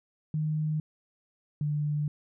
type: tone pair in turn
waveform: sine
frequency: 154.1 / 148.49 Hz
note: D#3 / D3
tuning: -16 / +19 cents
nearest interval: minor second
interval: 65 cents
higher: first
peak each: -26 / -26 dBFS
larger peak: neither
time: 0.34-0.8 / 1.61-2.08 s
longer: second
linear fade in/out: 2 ms
effects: none

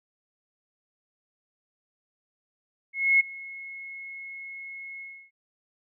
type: tone with ADSR envelope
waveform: sine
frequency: 2174 Hz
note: C#7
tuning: 34 cents flat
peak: -15 dBFS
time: 2.93-5.31 s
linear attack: 270 ms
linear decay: 14 ms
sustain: -22 dB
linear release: 300 ms
effects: none

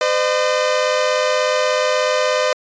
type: tone pair together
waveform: sawtooth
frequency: 510.4 / 607 Hz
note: C5 / D#5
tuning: -43 / -43 cents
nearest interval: minor third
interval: 300 cents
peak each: -14 dBFS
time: 0.01-2.53 s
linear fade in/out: 2 ms
effects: resampled to 16000 Hz

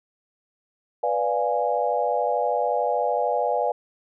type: chord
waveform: sine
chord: B diminished seventh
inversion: none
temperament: equal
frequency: 493.9 / 587.3 / 698.5 / 830.6 Hz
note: B4 / D5 / F5 / Ab5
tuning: 0 / 0 / 0 / 0 cents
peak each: -26 dBFS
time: 1.03-3.72 s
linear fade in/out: 5 ms
effects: none

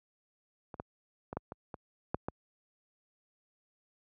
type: clicks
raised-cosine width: 1 ms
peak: -29 / -24 / -25 / -20 / -27 / -27 / -16 / -20 dBFS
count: 8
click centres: 0.742 / 0.799 / 1.329 / 1.37 / 1.521 / 1.742 / 2.145 / 2.285 s
effects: high-pass 60 Hz 12 dB/octave

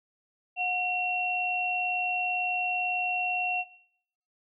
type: tone pair together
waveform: sine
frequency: 728.1 / 2729 Hz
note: F#5 / F7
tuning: -28 / -41 cents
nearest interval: octave + major seventh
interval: 2287 cents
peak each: -30 / -27 dBFS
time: 0.56-3.65 s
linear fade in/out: 50 ms
effects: noise-tail reverb RT60 0.7 s tail -18 dB re dry

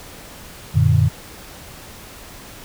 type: chord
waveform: sine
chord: Gb augmented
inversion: none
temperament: equal with one note detuned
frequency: 92.5 / 116.54 / 148.8 Hz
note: Gb2 / Bb2 / D3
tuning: 0 / 0 / +23 cents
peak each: -16 dBFS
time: 0.74-1.09 s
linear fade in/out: 20 ms
effects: pink hiss -39 dBFS RMS until 2.64 s

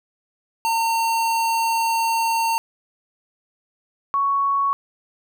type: tone pair in turn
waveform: square / sine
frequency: 911 / 1112.9 Hz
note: A#5 / C#6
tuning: -40 / +6 cents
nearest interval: minor third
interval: 346 cents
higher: second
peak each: -19 / -17 dBFS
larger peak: second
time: 0.65-2.58 / 4.14-4.73 s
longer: first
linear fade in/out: 0 ms
effects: none

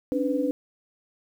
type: tone cluster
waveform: sine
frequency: 274.4 / 295.7 / 499.8 Hz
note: C#4 / D4 / B4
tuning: -17 / +12 / +21 cents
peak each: -27 dBFS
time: 0.12-0.51 s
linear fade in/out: 0 ms
effects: 9-bit

